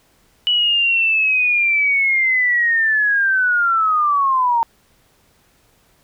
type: linear sweep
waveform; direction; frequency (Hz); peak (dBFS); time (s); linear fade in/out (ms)
sine; down; 2958 to 910; -13; 0.47-4.63; 0
effects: pink hiss -57 dBFS RMS until 6.03 s